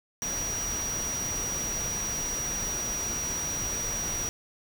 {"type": "tone in noise", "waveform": "sine", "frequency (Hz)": 5770, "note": "F#8", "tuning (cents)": -44, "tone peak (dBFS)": -30, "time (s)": [0.22, 4.29], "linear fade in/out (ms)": 0, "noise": "pink", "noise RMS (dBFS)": -36, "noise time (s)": [0.22, 4.29], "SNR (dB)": 3, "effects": []}